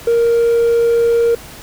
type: tone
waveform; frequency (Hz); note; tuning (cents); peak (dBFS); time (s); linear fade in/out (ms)
triangle; 466.9; A#4; +3; -7; 0.07-1.35; 5
effects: tanh soft clip ceiling -5 dBFS + pink hiss -35 dBFS RMS until 1.62 s